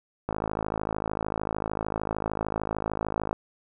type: click train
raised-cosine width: 1 ms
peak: -14 dBFS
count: 163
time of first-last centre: 0.29-3.329 s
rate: 53.3 Hz
effects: none